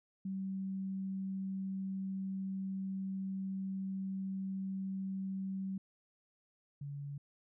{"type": "tone pair in turn", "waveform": "sine", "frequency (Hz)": [191.9, 142.21], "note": ["G3", "C#3"], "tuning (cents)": [-37, 45], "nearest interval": "perfect fourth", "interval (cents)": 518, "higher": "first", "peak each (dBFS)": [-36, -40], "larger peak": "first", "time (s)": [[0.25, 5.78], [6.81, 7.18]], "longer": "first", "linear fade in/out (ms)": 5, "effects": []}